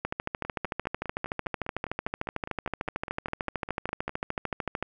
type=two click trains; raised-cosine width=0.5 ms; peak=-21 / -14 dBFS; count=19 / 65; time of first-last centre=0.45-4.094 / 0.05-4.826 s; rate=4.94 / 13.4 Hz; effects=none